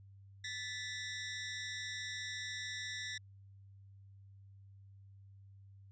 20% pulse ring-modulated tone, 1864.7 Hz, A#6, in tune, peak -32 dBFS, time 0.44-3.18 s, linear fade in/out 5 ms, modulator 117 Hz, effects added 98 Hz sine -55 dBFS peak until 5.91 s + resampled to 16000 Hz

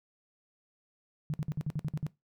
sine tone bursts, 150 Hz, D3, 37 cents sharp, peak -29 dBFS, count 9, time 1.3-2.066 s, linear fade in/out 0 ms, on 38 ms, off 53 ms, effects noise-tail reverb RT60 0.2 s tail -20 dB re dry

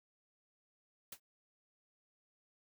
white noise with exponential decay, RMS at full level -41 dBFS, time 1.12-1.2 s, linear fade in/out 5 ms, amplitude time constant 16 ms, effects none

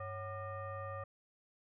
sine tone with frequency modulation, 552 Hz, C#5, 7 cents flat, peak -40 dBFS, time 0-1.04 s, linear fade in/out 5 ms, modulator 650 Hz, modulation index 1.4, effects none

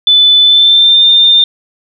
sine tone with pitch glide, 3500 to 3607 Hz, A7 to A7, -10 to +42 cents, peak -3 dBFS, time 0.07-1.44 s, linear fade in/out 2 ms, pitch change +52 cents, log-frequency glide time 0.41-1.03 s, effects none

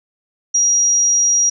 sine tone, 5730 Hz, F8, 44 cents sharp, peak -11 dBFS, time 0.54-1.5 s, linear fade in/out 10 ms, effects none

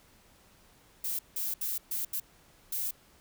violet noise bursts at uneven times, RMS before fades -33 dBFS, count 6, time 1.04-1.19 / 1.36-1.54 / 1.61-1.78 / 1.91-2.05 / 2.13-2.2 / 2.72-2.91 s, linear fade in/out 5 ms, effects pink hiss -61 dBFS RMS until 3.2 s

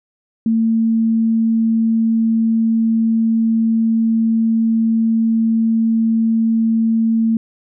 sine tone, 225.4 Hz, A3, 42 cents sharp, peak -12 dBFS, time 0.46-7.37 s, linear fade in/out 2 ms, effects none

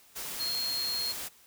sine tone in noise, 4245 Hz, C8, 24 cents sharp, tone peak -30 dBFS, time 0.39-1.13 s, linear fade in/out 20 ms, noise white, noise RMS -38 dBFS, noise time 0.15-1.29 s, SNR +5 dB, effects white hiss -59 dBFS RMS until 1.46 s

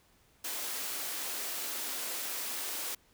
white high-pass noise, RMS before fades -37 dBFS, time 0.44-2.95 s, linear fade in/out 5 ms, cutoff 240 Hz, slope 48 dB/octave, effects pink hiss -66 dBFS RMS until 3.13 s

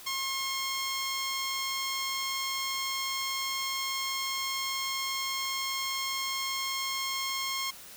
10% pulse tone, 1075 Hz, C6, 47 cents sharp, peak -22 dBFS, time 0.06-7.71 s, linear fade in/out 10 ms, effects white hiss -48 dBFS RMS until 7.96 s

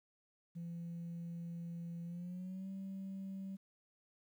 sine tone with pitch glide, 170 to 193.04 Hz, F3 to G3, -46 to -26 cents, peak -40 dBFS, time 0.55-3.57 s, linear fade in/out 20 ms, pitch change +220 cents, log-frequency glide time 2.04-2.69 s, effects tanh soft clip ceiling -40 dBFS + 12-bit

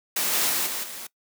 white noise with level steps, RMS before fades -25 / -23 / -25 / -30 / -37 dBFS, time 0.16-1.07 s, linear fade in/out 5 ms, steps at 0.33 / 0.49 / 0.66 / 0.83 s, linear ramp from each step 10 ms, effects noise-tail reverb RT60 0.1 s tail -21 dB re dry + high-pass 200 Hz 12 dB/octave

